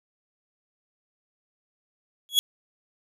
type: tone with exponential growth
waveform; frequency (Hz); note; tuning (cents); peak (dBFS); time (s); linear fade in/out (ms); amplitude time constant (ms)
40% pulse; 3347; G#7; +13; -11; 2.29-2.39; 0; 21
effects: none